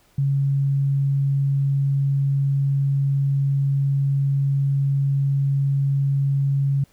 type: tone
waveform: sine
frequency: 138.59 Hz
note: C#3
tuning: in tune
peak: -17 dBFS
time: 0.18-6.84 s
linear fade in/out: 5 ms
effects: pink hiss -59 dBFS RMS until 6.92 s